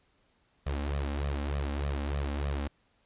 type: tone with flanger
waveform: sawtooth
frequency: 71 Hz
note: C#2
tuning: 42 cents sharp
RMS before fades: -32 dBFS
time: 0.66-2.68 s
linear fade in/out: 10 ms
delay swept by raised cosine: 1.6 to 3.8 ms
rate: 3.3 Hz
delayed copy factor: +0.85
effects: pink hiss -70 dBFS RMS until 3.05 s + resampled to 8000 Hz